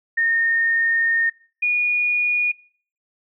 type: tone pair in turn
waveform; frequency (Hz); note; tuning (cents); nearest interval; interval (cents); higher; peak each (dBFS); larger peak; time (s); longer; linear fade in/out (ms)
sine; 1834 / 2448; A#6 / D#7; -29 / -29; perfect fourth; 500; second; -16; neither; 0.17-1.3 / 1.62-2.52; first; 10
effects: noise-tail reverb RT60 0.5 s tail -23 dB re dry